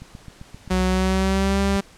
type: click train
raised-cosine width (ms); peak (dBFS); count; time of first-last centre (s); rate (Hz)
5; -25; 8; 0.02-0.94; 7.61
type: tone with pitch glide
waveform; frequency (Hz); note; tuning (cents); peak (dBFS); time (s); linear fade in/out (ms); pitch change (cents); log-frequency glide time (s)
sawtooth; 185 to 197.14; F#3 to G3; 0 to +10; -15; 0.7-1.81; 10; +110; 0.87-1.6
type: linear sweep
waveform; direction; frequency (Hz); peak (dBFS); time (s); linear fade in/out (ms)
sine; up; 61.74 to 71.5; -23; 0.71-1.77; 5
effects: pink hiss -49 dBFS RMS until 1.97 s + low-pass 9000 Hz 12 dB/octave